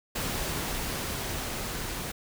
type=noise with level ramp; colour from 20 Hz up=pink; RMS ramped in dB=-31 to -35 dBFS; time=0.15-2.12 s; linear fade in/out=10 ms; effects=none